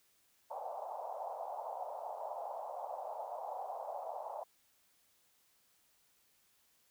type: band-pass noise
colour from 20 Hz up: white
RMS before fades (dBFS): -43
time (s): 0.5-4.44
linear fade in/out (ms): 10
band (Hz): 580 to 890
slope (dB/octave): 48
effects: white hiss -72 dBFS RMS until 6.9 s